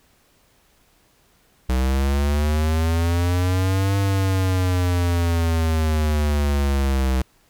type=linear two-way sweep; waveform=square; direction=up then down; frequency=62.8 to 99 to 64 Hz; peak=-18 dBFS; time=1.69-7.22 s; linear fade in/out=5 ms; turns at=3.97 s; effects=pink hiss -59 dBFS RMS until 7.49 s